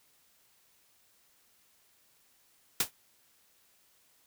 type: noise with exponential decay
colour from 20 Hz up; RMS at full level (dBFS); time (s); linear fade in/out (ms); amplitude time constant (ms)
white; -22; 2.8-2.91; 5; 22
effects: white hiss -67 dBFS RMS until 4.26 s